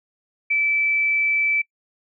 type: tone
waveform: sine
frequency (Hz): 2316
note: D7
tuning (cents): -25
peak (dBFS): -17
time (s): 0.5-1.62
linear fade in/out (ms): 10
effects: noise-tail reverb RT60 0.1 s tail -25 dB re dry